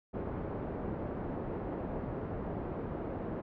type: low-pass noise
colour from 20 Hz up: white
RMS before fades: -38 dBFS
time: 0.13-3.42 s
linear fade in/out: 20 ms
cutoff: 470 Hz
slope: 12 dB/octave
effects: low-pass 2000 Hz 12 dB/octave